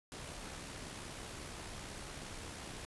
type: noise with amplitude modulation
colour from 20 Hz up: pink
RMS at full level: -45 dBFS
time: 0.12-2.85 s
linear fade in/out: 0 ms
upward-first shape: sine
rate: 65.8 Hz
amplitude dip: 35%
effects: resampled to 24000 Hz